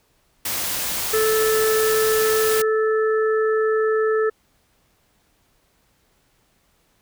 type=noise; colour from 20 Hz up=white; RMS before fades=-25 dBFS; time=0.45-2.62 s; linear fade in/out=5 ms
type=harmonic tone; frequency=437.1 Hz; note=A4; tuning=11 cents flat; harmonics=1 / 3 / 4; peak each=-17 / -27 / -29 dBFS; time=1.13-4.3 s; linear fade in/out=10 ms
effects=pink hiss -63 dBFS RMS until 7.01 s